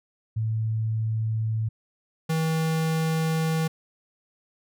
sine / square tone pair in turn, 110.7 / 160.51 Hz, A2 / E3, +11 / -46 cents, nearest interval tritone, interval 643 cents, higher second, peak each -23 dBFS, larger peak neither, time 0.36-1.69 / 2.29-3.68 s, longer second, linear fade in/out 10 ms, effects none

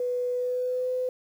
sine tone with pitch glide, 494.3 to 506.4 Hz, B4 to B4, +1 to +43 cents, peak -25 dBFS, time 0-1.09 s, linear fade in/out 2 ms, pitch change +42 cents, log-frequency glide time 0.31-0.89 s, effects 9-bit

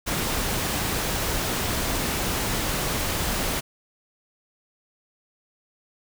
pink noise, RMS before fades -26 dBFS, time 0.06-3.61 s, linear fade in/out 20 ms, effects none

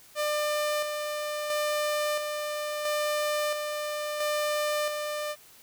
sawtooth tone with tremolo, 598 Hz, D5, 31 cents sharp, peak -22 dBFS, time 0.15-5.36 s, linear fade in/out 50 ms, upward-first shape square, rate 0.74 Hz, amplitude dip 40%, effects white hiss -54 dBFS RMS until 5.62 s

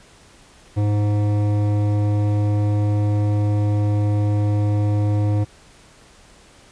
triangle tone with hard clipping, 103.83 Hz, G#2, in tune, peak -18 dBFS, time 0.76-5.45 s, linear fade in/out 20 ms, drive 17 dB, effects pink hiss -49 dBFS RMS until 6.71 s + resampled to 22050 Hz

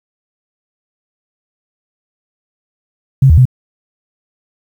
sine tone with pitch steps, 134.1 / 78.5 / 127.3 Hz, C3 / D#2 / C3, +43 / +16 / -47 cents, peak -3 dBFS, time 3.22-3.454 s, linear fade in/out 5 ms, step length 78 ms, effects 7-bit

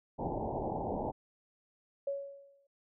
white low-pass noise, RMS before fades -36 dBFS, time 0.18-1.12 s, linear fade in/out 20 ms, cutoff 910 Hz, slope 96 dB/octave
sine tone with exponential decay, 558 Hz, C#5, 11 cents sharp, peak -30 dBFS, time 2.07-2.67 s, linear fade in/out 5 ms, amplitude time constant 130 ms
effects none

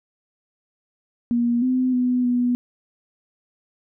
sine tone with pitch steps, 238 / 255.5 / 249.2 / 245 Hz, A#3 / C4 / B3 / B3, +36 / -41 / +16 / -14 cents, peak -17 dBFS, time 1.31-2.55 s, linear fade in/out 0 ms, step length 310 ms, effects none

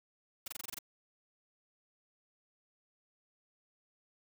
white noise bursts, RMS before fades -41 dBFS, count 8, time 0.46-0.788 s, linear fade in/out 5 ms, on 20 ms, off 24 ms, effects none

